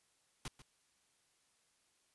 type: noise with echo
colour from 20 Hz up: pink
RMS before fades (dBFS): -43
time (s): 0.45-0.48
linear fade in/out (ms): 2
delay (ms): 140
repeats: 1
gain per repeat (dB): -14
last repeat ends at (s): 0.62
effects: white hiss -75 dBFS RMS until 2.14 s + resampled to 24000 Hz